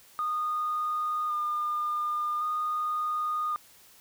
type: tone with vibrato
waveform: sine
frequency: 1219 Hz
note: D#6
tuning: 36 cents flat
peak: -26 dBFS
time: 0.19-3.56 s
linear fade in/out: 0 ms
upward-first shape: square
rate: 0.45 Hz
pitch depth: 15 cents each way
effects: tanh soft clip ceiling -22 dBFS + white hiss -56 dBFS RMS until 4 s